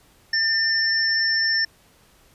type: tone pair together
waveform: sine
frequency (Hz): 1797 / 5388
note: A6 / E8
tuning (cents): +36 / +37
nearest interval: octave + perfect fifth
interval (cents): 1901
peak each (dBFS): -21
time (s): 0.33-1.65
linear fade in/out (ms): 5
effects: pink hiss -56 dBFS RMS until 2.34 s + resampled to 32000 Hz